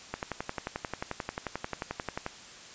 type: click train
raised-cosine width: 0.5 ms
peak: -17 dBFS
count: 25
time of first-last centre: 0.14-2.264 s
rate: 11.3 Hz
effects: white hiss -48 dBFS RMS until 2.74 s + resampled to 16000 Hz